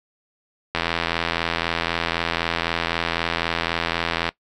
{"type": "click train", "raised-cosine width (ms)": 0.3, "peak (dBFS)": -5, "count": 298, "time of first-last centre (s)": [0.75, 4.29], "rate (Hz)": 83.9, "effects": ["noise-tail reverb RT60 0.1 s tail -20 dB re dry"]}